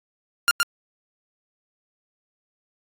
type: tone with echo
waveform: sawtooth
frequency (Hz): 1400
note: F6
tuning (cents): +4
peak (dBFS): -11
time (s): 0.48-0.51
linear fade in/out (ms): 0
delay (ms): 120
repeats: 1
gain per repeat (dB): -3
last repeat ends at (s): 0.63
effects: AAC 48 kbps